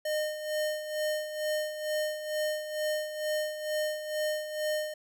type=tone with tremolo; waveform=square; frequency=611 Hz; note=D#5; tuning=32 cents flat; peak=-28 dBFS; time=0.05-4.94 s; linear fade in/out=5 ms; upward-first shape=sine; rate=2.2 Hz; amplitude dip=65%; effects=none